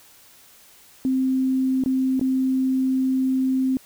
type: tone with dropouts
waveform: sine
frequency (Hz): 261.6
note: C4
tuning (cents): 0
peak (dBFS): -18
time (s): 1.05-3.77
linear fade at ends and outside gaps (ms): 1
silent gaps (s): 1.838-1.86 / 2.195-2.212
effects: white hiss -51 dBFS RMS until 3.85 s